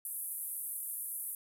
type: band-pass noise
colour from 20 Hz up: white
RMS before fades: -40 dBFS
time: 0.05-1.35 s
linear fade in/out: 2 ms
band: 9900 to 13000 Hz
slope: 48 dB/octave
effects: none